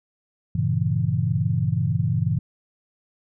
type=chord; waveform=sine; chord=G diminished seventh; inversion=none; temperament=equal; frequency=98 / 116.54 / 138.59 / 164.81 Hz; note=G2 / Bb2 / Db3 / Fb3; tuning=0 / 0 / 0 / 0 cents; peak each=-26 / -24 / -25 / -25 dBFS; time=0.55-2.39 s; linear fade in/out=5 ms; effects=none

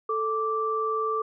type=tone pair together; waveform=sine; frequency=439.7 / 1170.1 Hz; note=A4 / D6; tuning=-1 / -7 cents; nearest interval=octave + perfect fourth; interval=1694 cents; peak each=-28 / -26 dBFS; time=0.09-1.22 s; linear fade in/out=5 ms; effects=none

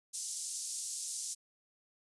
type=band-pass noise; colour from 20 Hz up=pink; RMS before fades=-40 dBFS; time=0.13-1.35 s; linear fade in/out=20 ms; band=5900 to 10000 Hz; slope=24 dB/octave; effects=resampled to 24000 Hz

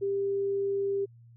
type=tone; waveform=sine; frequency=396.2 Hz; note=G4; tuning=18 cents sharp; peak=-26 dBFS; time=0.01-1.06 s; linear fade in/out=20 ms; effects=added 117 Hz sine -51 dBFS peak until 1.36 s

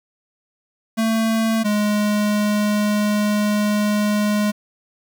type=tone pair in turn; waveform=square; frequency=223.7 / 208.8 Hz; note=A3 / G#3; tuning=+29 / +10 cents; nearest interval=minor second; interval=119 cents; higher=first; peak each=-17 dBFS; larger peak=neither; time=0.97-1.64 / 1.64-4.52 s; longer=second; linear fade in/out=20 ms; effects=8-bit

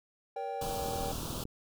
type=chord; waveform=triangle; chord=G diminished; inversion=first; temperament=just; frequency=470.4 / 564.5 / 784 Hz; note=Bb4 / Db5 / G5; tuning=+16 / +31 / 0 cents; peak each=-38 / -39 / -35 dBFS; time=0.36-1.12 s; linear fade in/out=5 ms
type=band-stop noise; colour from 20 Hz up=pink; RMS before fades=-39 dBFS; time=0.61-1.44 s; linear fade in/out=5 ms; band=1400 to 2800 Hz; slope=48 dB/octave
type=click train; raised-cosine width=3 ms; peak=-29 dBFS; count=25; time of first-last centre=0.86-1.454 s; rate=40.4 Hz
effects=none

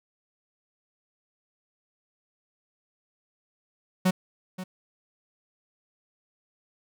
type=tone with echo; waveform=45% pulse; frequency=185 Hz; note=F#3; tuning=in tune; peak=-19 dBFS; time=4.05-4.11 s; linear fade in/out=10 ms; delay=530 ms; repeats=1; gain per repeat=-14 dB; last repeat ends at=4.64 s; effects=none

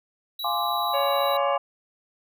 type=tone; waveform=square; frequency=3911 Hz; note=B7; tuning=18 cents flat; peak=-31 dBFS; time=0.39-1.37 s; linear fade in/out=5 ms
type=chord; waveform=sine; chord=D half-diminished seventh; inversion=first; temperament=equal; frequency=698.5 / 830.6 / 1046.5 / 1174.7 Hz; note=F5 / Ab5 / C6 / D6; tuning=0 / 0 / 0 / 0 cents; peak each=-29 dBFS; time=0.44-1.58 s; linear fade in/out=5 ms
type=harmonic tone; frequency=561 Hz; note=C#5; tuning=21 cents sharp; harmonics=1 / 2 / 3 / 4 / 5; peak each=-24 / -34 / -40 / -39 / -38 dBFS; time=0.93-1.58 s; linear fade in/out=20 ms
effects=none

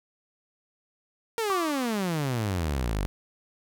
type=exponential sweep; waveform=sawtooth; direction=down; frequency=469 to 45 Hz; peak=-22 dBFS; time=1.38-3.06 s; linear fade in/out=0 ms
type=tone with exponential decay; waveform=sine; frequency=1159 Hz; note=D6; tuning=23 cents flat; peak=-23 dBFS; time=1.5-2.15 s; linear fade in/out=0 ms; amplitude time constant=140 ms
effects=none

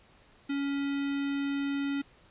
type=tone with notch filter; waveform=square; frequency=280 Hz; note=C#4; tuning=18 cents sharp; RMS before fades=-31 dBFS; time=0.49-2.02 s; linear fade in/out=10 ms; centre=780 Hz; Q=1.5; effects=pink hiss -60 dBFS RMS until 2.3 s + resampled to 8000 Hz

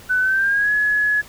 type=tone with pitch glide; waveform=sine; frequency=1500 to 1693.4 Hz; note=F#6 to G#6; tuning=+23 to +33 cents; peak=-15 dBFS; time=0.09-1.22 s; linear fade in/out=20 ms; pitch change=+210 cents; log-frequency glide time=0.19-0.73 s; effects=pink hiss -43 dBFS RMS until 1.28 s

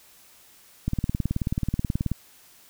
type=click train; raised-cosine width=5 ms; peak=-12 dBFS; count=24; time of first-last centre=0.88-2.117 s; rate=18.6 Hz; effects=white hiss -54 dBFS RMS until 2.69 s

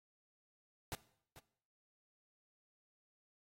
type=noise with echo; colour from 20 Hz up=pink; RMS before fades=-42 dBFS; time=0.92-0.95 s; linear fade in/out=0 ms; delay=440 ms; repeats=1; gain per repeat=-15 dB; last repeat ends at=1.39 s; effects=noise-tail reverb RT60 0.6 s tail -18 dB re dry + AAC 48 kbps

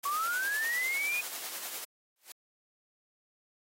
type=noise with tremolo; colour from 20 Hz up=white; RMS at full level=-38 dBFS; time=0.03-1.85 s; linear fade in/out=10 ms; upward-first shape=sine; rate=10 Hz; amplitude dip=40%
type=linear sweep; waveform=sine; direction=up; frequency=1108.7 to 2489 Hz; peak=-29 dBFS; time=0.05-1.21 s; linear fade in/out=5 ms
type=noise with exponential growth; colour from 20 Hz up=white; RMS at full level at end=-42 dBFS; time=2.16-2.32 s; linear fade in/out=2 ms; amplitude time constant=33 ms
effects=high-pass 400 Hz 12 dB/octave + AAC 48 kbps

